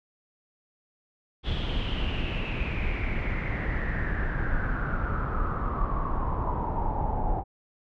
brown noise with low-pass filter sweep, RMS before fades -28 dBFS, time 1.43-7.44 s, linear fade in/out 50 ms, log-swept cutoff 3400 to 780 Hz, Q 7.9, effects none

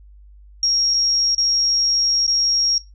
sine tone with dropouts, 5588 Hz, F8, in tune, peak -15 dBFS, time 0.63-2.78 s, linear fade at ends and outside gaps 1 ms, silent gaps 0.939-0.942 / 1.348-1.38 / 2.266-2.278 s, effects noise-tail reverb RT60 0.2 s tail -18 dB re dry + added 50 Hz sine -42 dBFS peak until 2.94 s

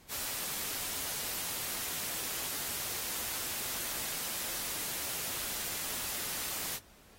white noise, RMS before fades -37 dBFS, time 0.08-6.8 s, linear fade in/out 50 ms, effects pink hiss -60 dBFS RMS until 7.18 s + AAC 48 kbps

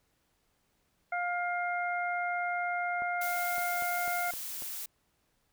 harmonic tone, 706 Hz, F5, 19 cents sharp, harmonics 1 / 2 / 3, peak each -32 / -35 / -37 dBFS, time 1.12-4.31 s, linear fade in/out 5 ms
clicks, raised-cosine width 1 ms, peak -32 dBFS, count 6, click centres 3.021 / 3.582 / 3.823 / 4.079 / 4.337 / 4.622 s
blue noise, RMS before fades -39 dBFS, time 3.21-4.86 s, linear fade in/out 5 ms
effects pink hiss -74 dBFS RMS until 5.52 s

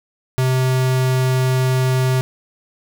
square tone, 129.4 Hz, C3, 19 cents flat, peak -15 dBFS, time 0.38-2.21 s, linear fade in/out 0 ms, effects none

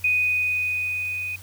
sine tone with level ramp, 2489 Hz, D#7, in tune, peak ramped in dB -17 to -27 dBFS, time 0.04-1.36 s, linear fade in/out 5 ms, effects added 92 Hz sine -42 dBFS peak until 1.42 s + white hiss -47 dBFS RMS until 1.42 s

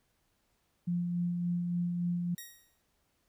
sine tone with tremolo, 174.61 Hz, F3, in tune, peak -28 dBFS, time 0.87-2.35 s, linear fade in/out 10 ms, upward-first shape sine, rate 3.5 Hz, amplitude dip 30%
5% pulse tone with exponential decay, 1884 Hz, A#6, 18 cents sharp, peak -30 dBFS, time 2.38-2.82 s, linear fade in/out 1 ms, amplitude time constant 94 ms
effects pink hiss -75 dBFS RMS until 3.28 s

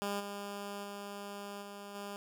10% pulse tone with level steps, 202 Hz, G#3, 48 cents flat, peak -26 / -32 / -34 / -37 / -33 dBFS, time 0.02-2.16 s, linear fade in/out 0 ms, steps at 0.19 / 0.83 / 1.61 / 1.94 s, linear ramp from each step 20 ms, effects none

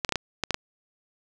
clicks, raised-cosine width 0.2 ms, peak -8 dBFS, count 7, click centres 0.048 / 0.092 / 0.123 / 0.157 / 0.437 / 0.507 / 0.544 s, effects none

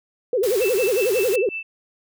sine tone with vibrato, 440 Hz, A4, in tune, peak -17 dBFS, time 0.33-1.49 s, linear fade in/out 2 ms, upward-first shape sine, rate 11 Hz, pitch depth 290 cents each way
white noise, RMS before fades -31 dBFS, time 0.43-1.36 s, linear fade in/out 5 ms
sine tone with tremolo, 2649 Hz, E7, 8 cents sharp, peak -25 dBFS, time 0.61-1.63 s, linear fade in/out 5 ms, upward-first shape sine, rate 5.5 Hz, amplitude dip 90%
effects none

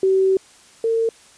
sine tone pair in turn, 381.9 / 454.2 Hz, G4 / A#4, -45 / -45 cents, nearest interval minor third, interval 300 cents, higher second, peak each -13 / -16 dBFS, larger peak first, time 0.03-0.37 / 0.84-1.09 s, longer first, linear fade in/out 2 ms, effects white hiss -49 dBFS RMS until 1.37 s + resampled to 22050 Hz

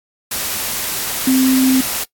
sine tone in noise, 261.1 Hz, C4, 3 cents flat, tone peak -10 dBFS, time 1.27-1.81 s, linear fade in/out 5 ms, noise white, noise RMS -21 dBFS, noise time 0.31-2.04 s, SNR +8 dB, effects noise-tail reverb RT60 0.1 s tail -21 dB re dry + AAC 64 kbps

